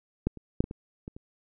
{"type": "clicks", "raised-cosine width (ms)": 3, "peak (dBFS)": [-12, -30, -9, -20, -24, -25, -30], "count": 7, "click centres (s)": [0.27, 0.373, 0.605, 0.641, 0.711, 1.079, 1.165], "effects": []}